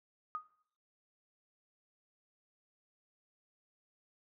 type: tone with exponential decay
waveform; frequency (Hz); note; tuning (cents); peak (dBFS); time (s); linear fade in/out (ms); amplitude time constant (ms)
sine; 1241; D#6; -5; -32; 0.35-0.46; 0; 23
effects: noise-tail reverb RT60 0.6 s tail -19 dB re dry